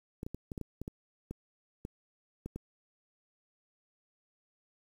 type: clicks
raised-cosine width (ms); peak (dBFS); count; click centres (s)
3; -26; 12; 0.231 / 0.265 / 0.346 / 0.518 / 0.578 / 0.613 / 0.816 / 0.879 / 1.31 / 1.851 / 2.46 / 2.56
effects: 9-bit